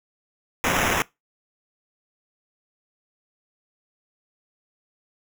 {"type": "noise with sample-and-hold", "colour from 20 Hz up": "white", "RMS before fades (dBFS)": -22, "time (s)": [0.64, 1.02], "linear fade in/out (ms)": 0, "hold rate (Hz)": 4410, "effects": ["noise-tail reverb RT60 0.2 s tail -22 dB re dry"]}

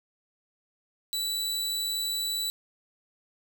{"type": "tone", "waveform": "sawtooth", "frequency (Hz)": 3951, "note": "B7", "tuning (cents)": 0, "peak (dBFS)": -25, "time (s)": [1.13, 2.5], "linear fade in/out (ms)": 0, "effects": []}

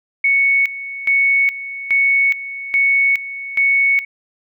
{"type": "tone with tremolo", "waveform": "sine", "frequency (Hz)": 2217, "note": "C#7", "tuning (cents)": 0, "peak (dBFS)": -11, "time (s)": [0.24, 4.05], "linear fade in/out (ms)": 5, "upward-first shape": "square", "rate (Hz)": 1.2, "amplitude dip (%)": 80, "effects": []}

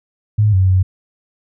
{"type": "tone with pitch steps", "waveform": "sine", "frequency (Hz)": [105.9, 94.1, 93.2], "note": ["G#2", "F#2", "F#2"], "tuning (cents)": [34, 30, 13], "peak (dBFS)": -9, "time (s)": [0.38, 0.83], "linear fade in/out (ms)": 10, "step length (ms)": 150, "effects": []}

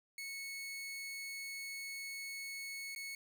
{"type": "tone with dropouts", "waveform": "sawtooth", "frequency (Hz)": 2203, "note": "C#7", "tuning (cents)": -11, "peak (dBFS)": -39, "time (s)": [0.18, 3.15], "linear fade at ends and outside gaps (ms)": 2, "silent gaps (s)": [2.95, 2.96], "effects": []}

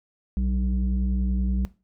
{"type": "tone pair together", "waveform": "sine", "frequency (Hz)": [60.4, 191.76], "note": ["B1", "G3"], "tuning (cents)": [-38, -38], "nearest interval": "octave + minor sixth", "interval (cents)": 2000, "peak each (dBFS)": [-21, -26], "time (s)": [0.37, 1.65], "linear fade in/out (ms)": 0, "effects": ["noise-tail reverb RT60 0.3 s tail -19 dB re dry", "tanh soft clip ceiling -17 dBFS"]}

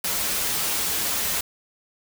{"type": "noise with comb filter", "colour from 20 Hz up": "white", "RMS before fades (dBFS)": -25, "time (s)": [0.04, 1.41], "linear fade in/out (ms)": 5, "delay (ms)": 7.9, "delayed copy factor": -0.55, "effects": []}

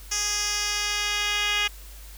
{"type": "tone with band-pass filter sweep", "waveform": "10% pulse", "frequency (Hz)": 413.7, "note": "G#4", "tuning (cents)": -7, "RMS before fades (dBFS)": -26, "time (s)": [0.11, 1.68], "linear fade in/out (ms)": 10, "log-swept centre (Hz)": [5900, 3200], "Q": 2.4, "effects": ["added 50 Hz sine -41 dBFS peak until 2.17 s", "white hiss -48 dBFS RMS until 2.17 s"]}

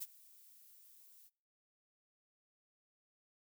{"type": "noise with ADSR envelope", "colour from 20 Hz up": "violet", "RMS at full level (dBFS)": -40, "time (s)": [0, 1.3], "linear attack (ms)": 22, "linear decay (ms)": 34, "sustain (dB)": -22, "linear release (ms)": 35, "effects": ["noise-tail reverb RT60 0.5 s tail -25 dB re dry"]}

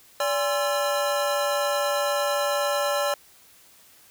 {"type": "tone cluster", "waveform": "square", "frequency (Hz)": [576, 817, 1047, 1341], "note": ["D5", "G#5", "C6", "E6"], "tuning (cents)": [-34, -29, 1, 29], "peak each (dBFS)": [-25, -32, -32, -31], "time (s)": [0.2, 3.14], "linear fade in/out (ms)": 2, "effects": ["white hiss -54 dBFS RMS until 4.1 s"]}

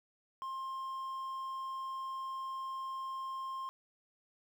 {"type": "tone with quantisation", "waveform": "triangle", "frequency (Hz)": 1060, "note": "C6", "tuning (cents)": 22, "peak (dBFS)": -36, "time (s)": [0.42, 3.69], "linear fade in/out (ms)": 0, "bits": 11, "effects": []}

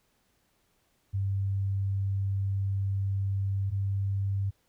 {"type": "tone pair in turn", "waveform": "sine", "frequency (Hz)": [98, 98.43], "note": ["G2", "G2"], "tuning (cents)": [0, 8], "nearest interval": "unison", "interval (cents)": 8, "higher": "second", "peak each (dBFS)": -26, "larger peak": "neither", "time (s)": [[1.13, 3.71], [3.71, 4.51]], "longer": "first", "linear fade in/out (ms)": 20, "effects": ["pink hiss -71 dBFS RMS until 4.68 s"]}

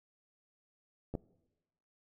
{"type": "clicks", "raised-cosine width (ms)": 2, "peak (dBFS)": [-26, -22], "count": 2, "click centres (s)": [1.14, 1.152], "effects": ["noise-tail reverb RT60 1.0 s tail -22 dB re dry"]}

